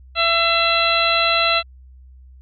harmonic tone with a mistuned harmonic, 670 Hz, E5, 28 cents sharp, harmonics 1 / 2 / 3 / 4 / 5 / 6, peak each -22 / -20 / -26 / -20 / -25 / -21 dBFS, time 0.15-1.63 s, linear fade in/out 50 ms, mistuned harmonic 3, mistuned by +18 cents, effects added 64 Hz sine -41 dBFS peak until 2.41 s

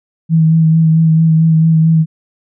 sine tone with vibrato, 161 Hz, E3, 41 cents flat, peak -6 dBFS, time 0.29-2.06 s, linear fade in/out 50 ms, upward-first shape sine, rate 4.5 Hz, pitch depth 22 cents each way, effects none

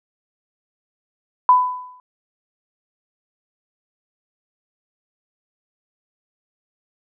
sine tone with exponential decay, 1000 Hz, B5, 21 cents sharp, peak -6 dBFS, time 1.49-2 s, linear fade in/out 1 ms, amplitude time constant 110 ms, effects none

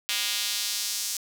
square tone with high-pass filter sweep, 110 Hz, A2, in tune, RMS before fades -29 dBFS, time 0.09-1.17 s, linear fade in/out 0 ms, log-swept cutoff 3000 to 6000 Hz, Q 1.4, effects 8-bit

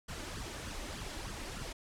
pink noise with flanger, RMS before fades -42 dBFS, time 0.08-1.73 s, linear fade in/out 10 ms, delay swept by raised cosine 0.63 to 3.43 ms, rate 3.3 Hz, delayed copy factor +0.65, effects low-pass 9000 Hz 12 dB/octave

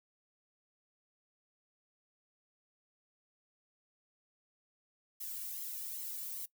violet noise with flanger, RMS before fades -42 dBFS, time 5.2-6.46 s, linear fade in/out 10 ms, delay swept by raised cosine 0.95 to 1.75 ms, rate 2.5 Hz, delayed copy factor +0.8, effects noise-tail reverb RT60 0.1 s tail -20 dB re dry

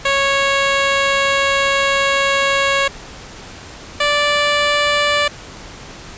10% pulse tone pair in turn, 552 / 584.8 Hz, C#5 / D5, -7 / -7 cents, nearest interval minor second, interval 100 cents, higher second, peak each -5 dBFS, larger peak neither, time 0.05-2.88 / 4-5.28 s, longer first, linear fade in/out 5 ms, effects pink hiss -35 dBFS RMS until 6.17 s + resampled to 16000 Hz

